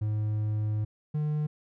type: tone pair in turn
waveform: triangle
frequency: 106.7 / 150.9 Hz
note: G#2 / D3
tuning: +47 / +47 cents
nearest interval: tritone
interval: 600 cents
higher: second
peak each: -24 dBFS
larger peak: neither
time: 0.01-0.85 / 1.14-1.47 s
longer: first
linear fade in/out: 10 ms
effects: none